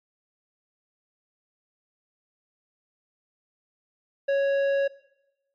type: tone with tanh clipping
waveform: sine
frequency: 554.4 Hz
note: C#5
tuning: in tune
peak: -22 dBFS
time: 4.28-4.88 s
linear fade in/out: 10 ms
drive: 10 dB
effects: noise-tail reverb RT60 0.9 s tail -19 dB re dry + MP3 96 kbps